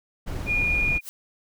brown noise, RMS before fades -29 dBFS, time 0.26-0.99 s, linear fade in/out 20 ms
sine tone, 2433 Hz, D#7, 39 cents flat, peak -21 dBFS, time 0.46-1.01 s, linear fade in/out 50 ms
blue noise with exponential growth, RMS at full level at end -32 dBFS, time 0.98-1.09 s, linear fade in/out 0 ms, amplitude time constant 23 ms
effects none

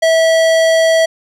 sine tone with hard clipping, 651 Hz, E5, 22 cents flat, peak -10 dBFS, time 0.02-1.06 s, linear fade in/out 10 ms, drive 18 dB, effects none

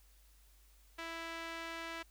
sawtooth tone with band-pass filter, 330.6 Hz, E4, 5 cents sharp, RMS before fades -44 dBFS, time 0.98-2.03 s, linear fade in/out 10 ms, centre 2100 Hz, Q 0.92, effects added 50 Hz sine -62 dBFS peak until 2.1 s + white hiss -69 dBFS RMS until 2.1 s

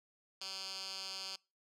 10% pulse tone with band-pass filter, 191.2 Hz, G3, 43 cents flat, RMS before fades -44 dBFS, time 0.41-1.36 s, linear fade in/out 5 ms, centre 4600 Hz, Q 3.2, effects noise-tail reverb RT60 0.3 s tail -25 dB re dry

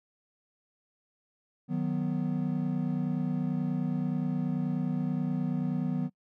triangle chord, B major, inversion first, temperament equal, 155.56 / 185 / 246.9 Hz, D#3 / F#3 / B3, 0 / 0 / 0 cents, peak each -30 dBFS, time 1.68-6.1 s, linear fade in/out 50 ms, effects noise-tail reverb RT60 0.1 s tail -24 dB re dry

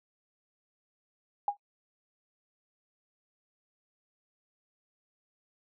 sine tone with exponential decay, 815 Hz, G#5, 33 cents flat, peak -21 dBFS, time 1.48-1.57 s, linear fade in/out 2 ms, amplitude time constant 18 ms, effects noise-tail reverb RT60 0.1 s tail -24 dB re dry

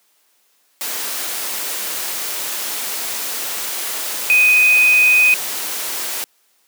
sine tone in noise, 2499 Hz, D#7, 7 cents sharp, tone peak -9 dBFS, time 4.3-5.34 s, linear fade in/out 0 ms, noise white, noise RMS -24 dBFS, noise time 0.81-6.24 s, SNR +12 dB, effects white hiss -60 dBFS RMS until 6.67 s + high-pass 300 Hz 12 dB/octave

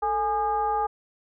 sine tone with frequency modulation, 830.6 Hz, G#5, in tune, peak -22 dBFS, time 0.02-0.87 s, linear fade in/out 10 ms, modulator 388 Hz, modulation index 0.78, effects none

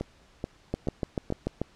two click trains, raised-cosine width 2 ms, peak -14 / -17 dBFS, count 7 / 4, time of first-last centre 0.74-1.616 / 0.01-1.303 s, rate 6.85 / 2.32 Hz, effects pink hiss -59 dBFS RMS until 1.75 s + low-pass 6000 Hz 12 dB/octave

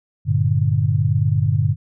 sine chord, G minor, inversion none, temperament equal with one note detuned, 98 / 116.54 / 146.32 Hz, G2 / Bb2 / D3, 0 / 0 / -6 cents, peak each -19 dBFS, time 0.25-1.76 s, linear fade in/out 50 ms, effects none

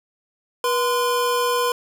square tone pair together, 484.7 / 1027 Hz, B4 / C6, -32 / -33 cents, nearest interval octave + minor second, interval 1299 cents, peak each -22 dBFS, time 0.64-1.72 s, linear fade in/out 2 ms, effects none

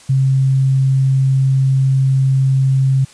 sine tone, 133.7 Hz, C3, 38 cents sharp, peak -10 dBFS, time 0.09-3.05 s, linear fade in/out 10 ms, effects white hiss -43 dBFS RMS until 3.13 s + resampled to 22050 Hz

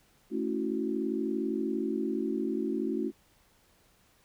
sine chord, F# minor seventh, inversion first, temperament equal, 220 / 277.2 / 329.6 / 370 Hz, A3 / C#4 / E4 / F#4, 0 / 0 / 0 / 0 cents, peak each -34 dBFS, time 0.3-3.12 s, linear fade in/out 50 ms, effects pink hiss -65 dBFS RMS until 4.24 s

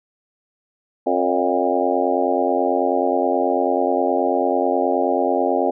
harmonic tone with a mistuned harmonic, 89.3 Hz, F2, 39 cents sharp, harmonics 3 / 4 / 5 / 6 / 7 / 8 / 9, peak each -24 / -24 / -24 / -24 / -24 / -24 / -24 dBFS, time 1.06-5.71 s, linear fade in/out 10 ms, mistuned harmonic 6, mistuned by +60 cents, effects none

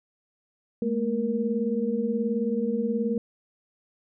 sine tone cluster, 212.4 / 231.1 / 469.7 Hz, G#3 / A#3 / A#4, +39 / -15 / +13 cents, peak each -28 dBFS, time 0.82-3.18 s, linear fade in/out 2 ms, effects none

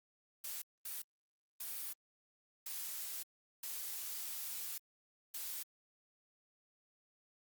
blue noise bursts at uneven times, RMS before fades -43 dBFS, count 6, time 0.44-0.62 / 0.85-1.02 / 1.6-1.93 / 2.66-3.23 / 3.63-4.78 / 5.34-5.63 s, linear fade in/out 5 ms, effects Opus 48 kbps

